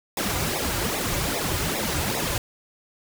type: noise with flanger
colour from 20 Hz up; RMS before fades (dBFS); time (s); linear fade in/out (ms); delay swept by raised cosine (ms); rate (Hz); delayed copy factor
pink; -26; 0.17-2.38; 2; 0.65 to 4.65; 2.5; -0.85
effects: none